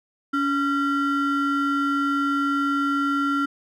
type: ring-modulated tone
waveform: triangle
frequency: 829 Hz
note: G#5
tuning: 3 cents flat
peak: -15 dBFS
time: 0.33-3.46 s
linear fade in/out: 10 ms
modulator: 546 Hz
effects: none